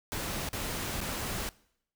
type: noise with dropouts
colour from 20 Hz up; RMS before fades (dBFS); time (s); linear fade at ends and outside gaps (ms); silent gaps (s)
pink; -35; 0.12-1.49; 0; 0.489-0.531 / 1.006-1.013
effects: noise-tail reverb RT60 0.7 s tail -22 dB re dry